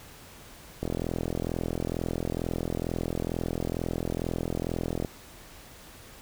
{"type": "click train", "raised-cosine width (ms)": 2, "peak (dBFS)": -16, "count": 179, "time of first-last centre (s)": [0.83, 5.048], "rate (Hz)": 42.2, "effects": ["pink hiss -49 dBFS RMS until 6.21 s"]}